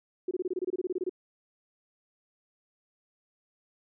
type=tone bursts; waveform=sine; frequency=365.4 Hz; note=F#4; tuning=22 cents flat; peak=-27 dBFS; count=15; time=0.28-1.095 s; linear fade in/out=5 ms; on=31 ms; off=25 ms; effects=none